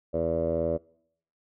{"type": "tone with low-pass filter", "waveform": "10% pulse", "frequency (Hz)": 82.41, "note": "E2", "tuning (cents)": 0, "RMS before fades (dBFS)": -27, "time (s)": [0.13, 0.78], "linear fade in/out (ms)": 20, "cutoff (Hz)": 570, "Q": 7.6, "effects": ["noise-tail reverb RT60 0.7 s tail -25 dB re dry"]}